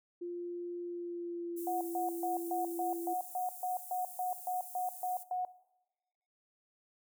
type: tone with pitch glide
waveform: sine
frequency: 349.2 to 340.4 Hz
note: F4 to F4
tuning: 0 to -44 cents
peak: -37 dBFS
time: 0.21-3.14 s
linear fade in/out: 10 ms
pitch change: -44 cents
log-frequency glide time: 0.82-1.81 s
type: high-pass noise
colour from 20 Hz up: white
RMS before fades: -48 dBFS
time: 1.56-5.24 s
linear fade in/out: 20 ms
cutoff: 8300 Hz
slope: 24 dB/octave
type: tone bursts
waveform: sine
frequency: 731 Hz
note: F#5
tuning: 21 cents flat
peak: -32 dBFS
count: 14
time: 1.67-5.45 s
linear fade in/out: 2 ms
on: 140 ms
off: 140 ms
effects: noise-tail reverb RT60 1.0 s tail -18 dB re dry